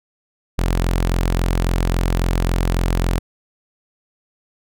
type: tone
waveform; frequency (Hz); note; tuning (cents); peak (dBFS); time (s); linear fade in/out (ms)
sawtooth; 43.65; F1; 0; -12; 0.58-3.19; 10
effects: none